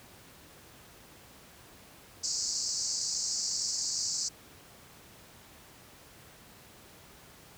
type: band-pass noise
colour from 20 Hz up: pink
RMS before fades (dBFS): -33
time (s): 2.23-4.29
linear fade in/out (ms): 10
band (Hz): 4500 to 7700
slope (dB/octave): 96
effects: pink hiss -54 dBFS RMS until 7.57 s + high-pass 60 Hz 12 dB/octave